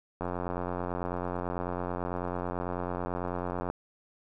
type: click train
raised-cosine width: 1 ms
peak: -19 dBFS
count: 312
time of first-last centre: 0.21-3.7 s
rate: 89.1 Hz
effects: none